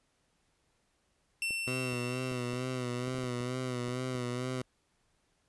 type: tone with exponential decay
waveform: 40% pulse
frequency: 2700 Hz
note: E7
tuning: 41 cents sharp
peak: -29 dBFS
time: 1.42-3.82 s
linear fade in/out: 1 ms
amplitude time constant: 520 ms
type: clicks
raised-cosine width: 2 ms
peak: -33 dBFS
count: 11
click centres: 1.507 / 1.931 / 2.317 / 2.534 / 3.08 / 3.149 / 3.185 / 3.239 / 3.407 / 3.882 / 4.152 s
type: tone with vibrato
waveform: 15% pulse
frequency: 125.5 Hz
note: B2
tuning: 28 cents sharp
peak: -27 dBFS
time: 1.67-4.62 s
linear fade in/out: 5 ms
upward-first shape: sine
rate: 2.2 Hz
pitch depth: 47 cents each way
effects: pink hiss -74 dBFS RMS until 5.48 s + resampled to 24000 Hz